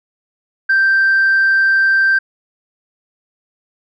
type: tone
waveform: sine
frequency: 1568 Hz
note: G6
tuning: in tune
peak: -8 dBFS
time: 0.69-2.19 s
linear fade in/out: 10 ms
effects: tanh soft clip ceiling -7 dBFS